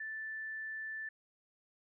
sine tone, 1760 Hz, A6, in tune, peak -39 dBFS, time 0-1.09 s, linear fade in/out 5 ms, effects none

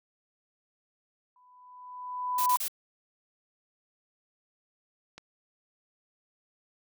sine tone with exponential growth, 996 Hz, B5, 14 cents sharp, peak -20 dBFS, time 1.36-2.56 s, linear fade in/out 2 ms, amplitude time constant 260 ms
blue noise bursts, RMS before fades -32 dBFS, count 3, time 2.38-2.682 s, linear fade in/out 5 ms, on 82 ms, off 28 ms
click, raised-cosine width 0.2 ms, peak -27 dBFS, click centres 5.18 s
effects none

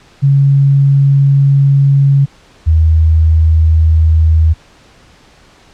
sine tone pair in turn, 138.9 / 79.85 Hz, C#3 / D#2, +4 / +45 cents, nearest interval minor seventh, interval 959 cents, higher first, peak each -5 dBFS, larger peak neither, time 0.22-2.26 / 2.66-4.54 s, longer first, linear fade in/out 20 ms, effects pink hiss -44 dBFS RMS until 5.73 s + low-pass 6000 Hz 12 dB/octave

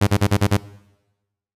sawtooth tone bursts, 101.2 Hz, G#2, 44 cents flat, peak -9 dBFS, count 6, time 0.01-0.572 s, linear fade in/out 10 ms, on 62 ms, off 38 ms, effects noise-tail reverb RT60 1.0 s tail -20 dB re dry + resampled to 32000 Hz

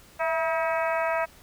harmonic tone with a mistuned harmonic, 320.4 Hz, E4, 49 cents flat, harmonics 2 / 3 / 4 / 5 / 6 / 7 / 8, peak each -26 / -30 / -32 / -34 / -36 / -37 / -38 dBFS, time 0.19-1.26 s, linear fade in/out 20 ms, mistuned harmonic 2, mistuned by +49 cents, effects pink hiss -53 dBFS RMS until 1.42 s

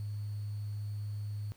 sine tone with sample-and-hold, 103.83 Hz, G#2, in tune, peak -35 dBFS, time 0-1.52 s, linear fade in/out 0 ms, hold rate 4410 Hz, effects pink hiss -64 dBFS RMS until 1.56 s

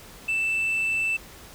sine tone, 2652 Hz, E7, 10 cents sharp, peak -20 dBFS, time 0.28-1.17 s, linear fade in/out 10 ms, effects tanh soft clip ceiling -21 dBFS + pink hiss -46 dBFS RMS until 1.54 s

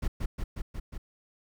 brown noise with echo, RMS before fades -26 dBFS, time 0.02-0.08 s, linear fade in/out 10 ms, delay 180 ms, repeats 5, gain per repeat -2 dB, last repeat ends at 0.98 s, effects none

